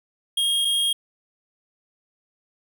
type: tone pair in turn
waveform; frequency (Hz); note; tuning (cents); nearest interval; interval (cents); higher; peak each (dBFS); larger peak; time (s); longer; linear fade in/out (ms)
square; 3251 / 3251; G#7 / G#7; -38 / -38; unison; 0; neither; -20; neither; 0.37-0.65 / 0.65-0.93; neither; 5
effects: none